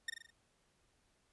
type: tone with echo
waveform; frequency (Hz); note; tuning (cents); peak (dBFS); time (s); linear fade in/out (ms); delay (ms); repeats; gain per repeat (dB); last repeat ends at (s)
sawtooth; 1832; A#6; -31; -32; 0.08-0.1; 5; 41; 5; -5; 0.305
effects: pink hiss -75 dBFS RMS until 1.32 s + resampled to 24000 Hz